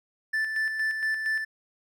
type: tone with tremolo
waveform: triangle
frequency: 1760 Hz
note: A6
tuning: in tune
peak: -22 dBFS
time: 0.33-1.45 s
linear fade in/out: 10 ms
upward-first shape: square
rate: 4.3 Hz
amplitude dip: 45%
effects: none